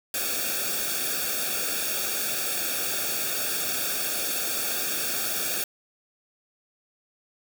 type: noise with comb filter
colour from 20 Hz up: white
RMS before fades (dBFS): -28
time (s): 0.14-5.64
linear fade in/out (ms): 2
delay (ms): 0.99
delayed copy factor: -0.95
effects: none